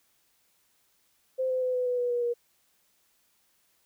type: tone with pitch steps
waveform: sine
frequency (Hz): 519 / 512.7 / 506.6 / 500.5 / 494.4 / 488.5 / 482.6 / 476.8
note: C5 / C5 / B4 / B4 / B4 / B4 / B4 / A#4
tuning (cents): -14 / -35 / +44 / +23 / +2 / -19 / -40 / +39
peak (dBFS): -25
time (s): 1.38-2.34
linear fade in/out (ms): 20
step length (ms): 120
effects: white hiss -69 dBFS RMS until 3.85 s